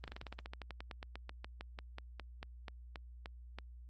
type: slowing click train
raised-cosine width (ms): 0.3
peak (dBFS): -29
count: 27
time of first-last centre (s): 0.04-3.586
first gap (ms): 38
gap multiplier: 1.09
effects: added 60 Hz sine -50 dBFS peak until 3.89 s + Opus 24 kbps